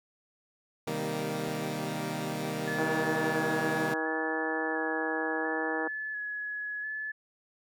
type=chord; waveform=15% pulse; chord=C minor seventh; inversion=none; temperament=equal with one note detuned; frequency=129.01 / 155.56 / 196 / 233.1 Hz; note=C3 / Eb3 / G3 / Bb3; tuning=-24 / 0 / 0 / 0 cents; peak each=-34 / -29 / -32 / -30 dBFS; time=0.87-3.94 s; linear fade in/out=5 ms
type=clicks; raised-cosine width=2 ms; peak=-39 dBFS; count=2; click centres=1.479 / 1.49 s
type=tone with vibrato; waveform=sine; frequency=1708 Hz; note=G#6; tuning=48 cents sharp; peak=-33 dBFS; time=2.67-7.12 s; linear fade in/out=10 ms; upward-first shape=square; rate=0.72 Hz; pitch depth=19 cents each way
type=harmonic tone; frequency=159.1 Hz; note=D#3; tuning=39 cents sharp; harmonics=2 / 3 / 4 / 5 / 6 / 7 / 8 / 9 / 10; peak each=-35 / -35 / -40 / -37 / -41 / -44 / -46 / -44 / -48 dBFS; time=2.78-5.88 s; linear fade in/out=5 ms
effects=none